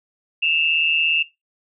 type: tone pair together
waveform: sine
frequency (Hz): 2637 / 2794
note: E7 / F7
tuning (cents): 0 / 0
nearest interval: minor second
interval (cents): 100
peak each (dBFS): -19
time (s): 0.42-1.23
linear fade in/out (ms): 10
effects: noise-tail reverb RT60 0.2 s tail -18 dB re dry